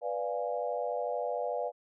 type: chord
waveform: sine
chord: B diminished seventh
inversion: none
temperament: equal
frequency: 493.9 / 587.3 / 698.5 / 830.6 Hz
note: B4 / D5 / F5 / Ab5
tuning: 0 / 0 / 0 / 0 cents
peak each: -35 / -35 / -36 / -40 dBFS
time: 0.01-1.72 s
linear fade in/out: 50 ms
effects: none